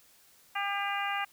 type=harmonic tone; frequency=401 Hz; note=G4; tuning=39 cents sharp; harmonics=2 / 3 / 4 / 5 / 6 / 7; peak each=-34 / -36 / -37 / -38 / -39 / -39 dBFS; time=0.55-1.25 s; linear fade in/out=10 ms; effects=white hiss -61 dBFS RMS until 1.32 s